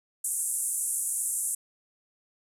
pink band-pass noise, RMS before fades -30 dBFS, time 0.24-1.55 s, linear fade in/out 5 ms, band 8000 to 11000 Hz, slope 48 dB/octave, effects none

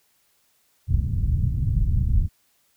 white low-pass noise, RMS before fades -21 dBFS, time 0.87-2.29 s, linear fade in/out 50 ms, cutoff 120 Hz, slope 24 dB/octave, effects white hiss -65 dBFS RMS until 2.76 s

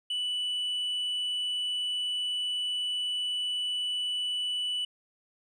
sine tone with tanh clipping, 2968 Hz, F#7, 5 cents sharp, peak -29 dBFS, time 0.1-4.85 s, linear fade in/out 5 ms, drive 2 dB, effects none

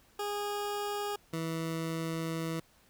20% pulse tone pair in turn, 411.1 / 163.15 Hz, G#4 / E3, -18 / -18 cents, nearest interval octave + major third, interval 1600 cents, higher first, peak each -28 dBFS, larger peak neither, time 0.19-1.16 / 1.33-2.6 s, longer second, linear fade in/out 5 ms, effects pink hiss -64 dBFS RMS until 2.89 s

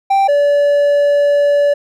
triangle tone pair in turn, 784 / 575.8 Hz, G5 / D5, 0 / -34 cents, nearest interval perfect fourth, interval 534 cents, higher first, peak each -7 dBFS, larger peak neither, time 0.1-0.28 / 0.28-1.74 s, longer second, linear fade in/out 10 ms, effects none

